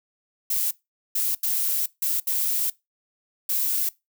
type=noise bursts at uneven times; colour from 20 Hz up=violet; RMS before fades=-24 dBFS; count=6; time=0.5-0.71 / 1.15-1.35 / 1.43-1.86 / 2.02-2.2 / 2.27-2.7 / 3.49-3.89 s; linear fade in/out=5 ms; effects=noise-tail reverb RT60 0.2 s tail -21 dB re dry